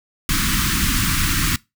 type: band-stop noise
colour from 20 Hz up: pink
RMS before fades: -19 dBFS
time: 0.29-1.56 s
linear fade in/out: 2 ms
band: 310 to 1100 Hz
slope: 48 dB/octave
effects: noise-tail reverb RT60 0.2 s tail -21 dB re dry